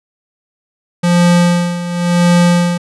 square tone with tremolo, 174.61 Hz, F3, in tune, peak -7 dBFS, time 1.03-2.78 s, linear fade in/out 10 ms, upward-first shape sine, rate 0.93 Hz, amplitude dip 75%, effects resampled to 24000 Hz

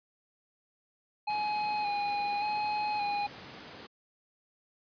square tone with vibrato, 830.6 Hz, G#5, in tune, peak -30 dBFS, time 1.27-3.27 s, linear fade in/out 10 ms, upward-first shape square, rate 0.87 Hz, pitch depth 22 cents each way
pink noise, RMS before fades -46 dBFS, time 1.29-3.87 s, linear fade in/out 10 ms
effects high-pass 150 Hz 12 dB/octave + resampled to 11025 Hz

